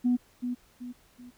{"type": "tone with echo", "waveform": "sine", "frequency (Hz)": 246.1, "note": "B3", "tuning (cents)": -6, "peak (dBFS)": -20, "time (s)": [0.04, 0.17], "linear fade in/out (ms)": 20, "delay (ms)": 380, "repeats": 3, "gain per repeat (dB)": -8, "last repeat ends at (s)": 1.31, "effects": ["tanh soft clip ceiling -17 dBFS", "pink hiss -62 dBFS RMS until 1.37 s"]}